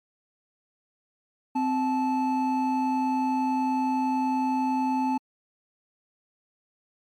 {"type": "tone pair together", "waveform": "triangle", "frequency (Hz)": [260, 870.8], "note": ["C4", "A5"], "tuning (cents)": [-11, -18], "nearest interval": "octave + major sixth", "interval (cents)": 2093, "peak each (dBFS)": [-23, -24], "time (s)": [1.55, 5.18], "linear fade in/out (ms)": 10, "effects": ["MP3 96 kbps"]}